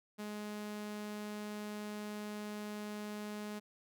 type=tone; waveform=sawtooth; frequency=209.5 Hz; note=G#3; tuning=15 cents sharp; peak=-37 dBFS; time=0.18-3.6 s; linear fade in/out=20 ms; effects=none